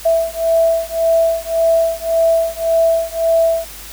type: beating tone pair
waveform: sine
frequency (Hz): 659.3 / 661.1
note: E5 / E5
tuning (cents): 0 / +5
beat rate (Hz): 1.8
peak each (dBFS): -15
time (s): 0.05-3.65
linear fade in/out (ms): 10
effects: added 50 Hz sine -38 dBFS peak until 3.92 s + white hiss -34 dBFS RMS until 3.92 s